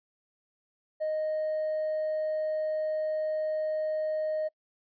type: tone with hard clipping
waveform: triangle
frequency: 621 Hz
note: D#5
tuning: 3 cents flat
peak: -27 dBFS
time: 1-4.49 s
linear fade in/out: 20 ms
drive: 2 dB
effects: noise-tail reverb RT60 0.1 s tail -25 dB re dry + resampled to 11025 Hz